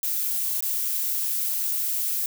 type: noise with dropouts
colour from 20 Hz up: violet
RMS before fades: -26 dBFS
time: 0.03-2.26 s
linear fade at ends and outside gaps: 1 ms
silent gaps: 0.606-0.624 s
effects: none